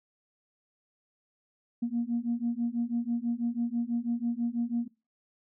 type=beating tone pair; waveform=sine; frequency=233.1 / 239.2 Hz; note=A#3 / A#3; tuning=0 / +45 cents; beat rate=6.1 Hz; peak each=-30 dBFS; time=1.82-4.88 s; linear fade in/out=10 ms; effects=noise-tail reverb RT60 0.3 s tail -23 dB re dry + tanh soft clip ceiling -21 dBFS